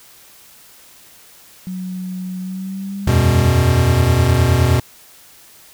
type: tone with pitch glide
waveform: sine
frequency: 184.2 to 202 Hz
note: F#3 to G#3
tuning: -7 to -48 cents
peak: -23 dBFS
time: 1.67-3.48 s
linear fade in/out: 0 ms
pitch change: +159 cents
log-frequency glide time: 2.39-3.15 s
type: chord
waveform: square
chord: E suspended second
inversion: none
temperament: equal with one note detuned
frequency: 82.84 / 92.5 / 123.47 Hz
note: E2 / F#2 / B2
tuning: +9 / 0 / 0 cents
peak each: -17 / -18 / -15 dBFS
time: 3.07-4.8 s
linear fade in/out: 5 ms
effects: white hiss -45 dBFS RMS until 5.73 s